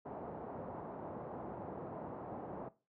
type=low-pass noise; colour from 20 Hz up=white; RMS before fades=-45 dBFS; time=0.05-2.69 s; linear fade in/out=10 ms; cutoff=850 Hz; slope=24 dB/octave; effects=noise-tail reverb RT60 0.3 s tail -18 dB re dry + high-pass 100 Hz 12 dB/octave